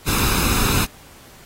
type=noise with comb filter; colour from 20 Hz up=pink; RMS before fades=-19 dBFS; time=0.06-0.86 s; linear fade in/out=20 ms; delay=0.78 ms; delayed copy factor=+0.6; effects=pink hiss -46 dBFS RMS until 1.45 s + AAC 48 kbps